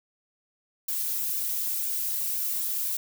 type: noise with flanger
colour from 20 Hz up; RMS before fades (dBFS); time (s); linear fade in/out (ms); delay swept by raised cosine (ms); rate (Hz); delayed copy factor
violet; -29; 0.88-2.97; 5; 1.5 to 3.5; 2; -0.7
effects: none